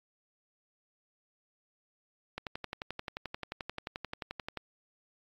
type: click train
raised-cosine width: 0.3 ms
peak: -21 dBFS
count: 26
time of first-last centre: 2.38-4.573 s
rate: 11.4 Hz
effects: AAC 48 kbps